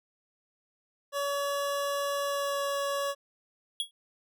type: tone with pitch glide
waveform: 25% pulse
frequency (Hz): 566 to 562.1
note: C#5 to C#5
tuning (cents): +36 to +24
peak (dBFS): -25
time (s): 1.12-3.15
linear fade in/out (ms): 50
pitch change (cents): -12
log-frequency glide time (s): 2.25-2.62
type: tone with exponential decay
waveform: square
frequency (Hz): 3326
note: G#7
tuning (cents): +2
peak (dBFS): -25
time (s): 3.8-3.91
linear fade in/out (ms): 1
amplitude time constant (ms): 22
effects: none